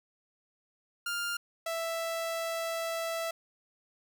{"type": "tone pair in turn", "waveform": "sawtooth", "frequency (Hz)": [1400, 660.7], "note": ["F6", "E5"], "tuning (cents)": [4, 4], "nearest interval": "octave + minor second", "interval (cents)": 1300, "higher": "first", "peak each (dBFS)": -28, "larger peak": "neither", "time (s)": [[1.06, 1.37], [1.66, 3.31]], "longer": "second", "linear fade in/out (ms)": 5, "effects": []}